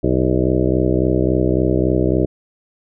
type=harmonic tone with a mistuned harmonic; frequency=63.6 Hz; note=C2; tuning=48 cents flat; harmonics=1 / 2 / 3 / 4 / 5 / 6 / 7 / 8 / 9 / 10; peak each=-22 / -21 / -23 / -27 / -19 / -20 / -25 / -27 / -27 / -29 dBFS; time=0.03-2.26 s; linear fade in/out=10 ms; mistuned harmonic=9; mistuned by=+43 cents; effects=none